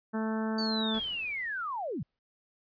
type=harmonic tone; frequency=220 Hz; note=A3; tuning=in tune; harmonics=1 / 2 / 3 / 4 / 5 / 6 / 7 / 8; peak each=-30 / -38 / -41 / -41 / -45 / -45 / -44 / -50 dBFS; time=0.13-1 s; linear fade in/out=20 ms
type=linear sweep; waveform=sine; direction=down; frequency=4585 to 103.2 Hz; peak=-32 dBFS; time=0.58-2.03 s; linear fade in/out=5 ms
type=noise with exponential decay; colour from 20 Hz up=pink; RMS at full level=-47 dBFS; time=0.94-2.19 s; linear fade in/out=2 ms; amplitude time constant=270 ms
effects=resampled to 11025 Hz